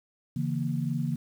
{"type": "chord", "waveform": "sine", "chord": "A# diminished", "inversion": "first", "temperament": "equal with one note detuned", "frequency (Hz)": [141.5, 164.81, 233.1], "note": ["C#3", "E3", "A#3"], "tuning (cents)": [36, 0, 0], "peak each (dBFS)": [-30, -31, -32], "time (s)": [0.36, 1.16], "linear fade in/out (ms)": 5, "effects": ["9-bit"]}